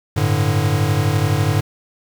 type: chord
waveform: square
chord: G suspended second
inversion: none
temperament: equal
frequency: 98 / 110 / 146.83 Hz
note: G2 / A2 / D3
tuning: 0 / 0 / 0 cents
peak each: -20 dBFS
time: 0.16-1.61 s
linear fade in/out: 10 ms
effects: 7-bit